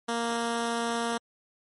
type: tone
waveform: 10% pulse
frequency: 233.1 Hz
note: A#3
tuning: in tune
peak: -19 dBFS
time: 0.08-1.18 s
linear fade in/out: 10 ms
effects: MP3 48 kbps